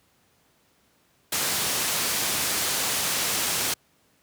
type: low-pass noise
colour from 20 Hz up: white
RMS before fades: -26 dBFS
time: 1.32-3.74 s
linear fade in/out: 5 ms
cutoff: 11000 Hz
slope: 12 dB/octave
effects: pink hiss -64 dBFS RMS until 4.22 s + high-pass 80 Hz 12 dB/octave